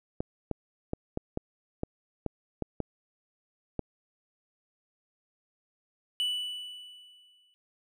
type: clicks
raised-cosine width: 2 ms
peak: -17 dBFS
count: 10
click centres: 0.205 / 0.513 / 0.934 / 1.174 / 1.374 / 1.834 / 2.263 / 2.623 / 2.803 / 3.793 s
type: tone with exponential decay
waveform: triangle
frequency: 2967 Hz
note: F#7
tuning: 4 cents sharp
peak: -24 dBFS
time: 6.2-7.54 s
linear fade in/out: 0 ms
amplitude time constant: 290 ms
effects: none